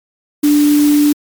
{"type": "tone in noise", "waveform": "sine", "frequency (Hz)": 293.7, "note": "D4", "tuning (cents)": 0, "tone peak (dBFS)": -7, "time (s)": [0.43, 1.13], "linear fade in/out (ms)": 10, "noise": "white", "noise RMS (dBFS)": -24, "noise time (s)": [0.43, 1.13], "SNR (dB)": 14, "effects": ["MP3 96 kbps"]}